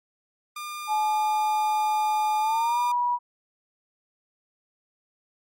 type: tone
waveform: sawtooth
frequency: 1203 Hz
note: D6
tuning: 41 cents sharp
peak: -29 dBFS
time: 0.56-2.92 s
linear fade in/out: 5 ms
type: tone with pitch glide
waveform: sine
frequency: 855 to 970.9 Hz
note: A5 to B5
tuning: -50 to -30 cents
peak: -21 dBFS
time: 0.87-3.19 s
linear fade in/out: 50 ms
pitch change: +220 cents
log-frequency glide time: 2.4-2.8 s
effects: MP3 64 kbps